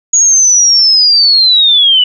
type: linear sweep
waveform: sine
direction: down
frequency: 6740 to 2927 Hz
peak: -4 dBFS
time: 0.13-2.04 s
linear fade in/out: 5 ms
effects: none